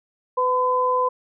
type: tone pair together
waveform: sine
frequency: 502 / 1014 Hz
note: B4 / B5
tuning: +28 / +45 cents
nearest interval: octave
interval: 1217 cents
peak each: -22 / -19 dBFS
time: 0.37-1.09 s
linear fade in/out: 10 ms
effects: none